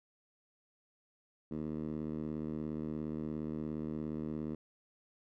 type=tone with band-pass filter; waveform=10% pulse; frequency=77.1 Hz; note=D#2; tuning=15 cents flat; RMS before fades=-39 dBFS; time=1.51-4.55 s; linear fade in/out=5 ms; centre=250 Hz; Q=1.5; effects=none